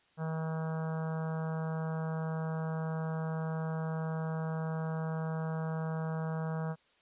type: harmonic tone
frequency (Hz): 160.1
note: D#3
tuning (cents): +50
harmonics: 1 / 3 / 4 / 5 / 6 / 7 / 8 / 9 / 10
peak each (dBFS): -33 / -43 / -45 / -47 / -49 / -50 / -51 / -52 / -53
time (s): 0.17-6.76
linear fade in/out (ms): 50
effects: white hiss -68 dBFS RMS until 7.01 s + resampled to 8000 Hz